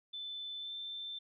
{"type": "tone with pitch glide", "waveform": "sine", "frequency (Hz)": [3520, 3553], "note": ["A7", "A7"], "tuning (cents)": [0, 16], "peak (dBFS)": -40, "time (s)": [0.13, 1.19], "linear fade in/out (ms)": 10, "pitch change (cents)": 16, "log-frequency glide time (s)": [0.59, 0.73], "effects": []}